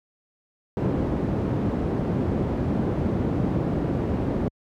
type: low-pass noise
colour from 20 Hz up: white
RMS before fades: -24 dBFS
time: 0.77-4.48 s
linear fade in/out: 0 ms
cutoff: 290 Hz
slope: 12 dB/octave
effects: high-pass 60 Hz 12 dB/octave